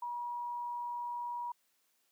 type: tone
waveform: sine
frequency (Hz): 961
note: B5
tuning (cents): -48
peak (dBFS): -36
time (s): 0.02-1.52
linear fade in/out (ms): 5
effects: white hiss -75 dBFS RMS until 2.11 s + high-pass 200 Hz 12 dB/octave